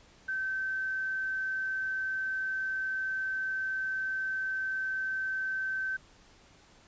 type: tone with quantisation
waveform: sine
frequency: 1543 Hz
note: G6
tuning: 28 cents flat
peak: -30 dBFS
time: 0.28-5.97 s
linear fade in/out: 10 ms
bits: 10
effects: pink hiss -59 dBFS RMS until 6.87 s + resampled to 16000 Hz